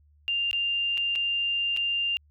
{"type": "tone with dropouts", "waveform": "sine", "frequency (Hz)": 2794, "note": "F7", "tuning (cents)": 0, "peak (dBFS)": -24, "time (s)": [0.28, 2.17], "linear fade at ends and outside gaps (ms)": 0, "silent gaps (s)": [[0.512, 0.53], [0.974, 0.978], [1.154, 1.158], [1.765, 1.772]], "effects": ["added 74 Hz sine -57 dBFS peak until 2.3 s"]}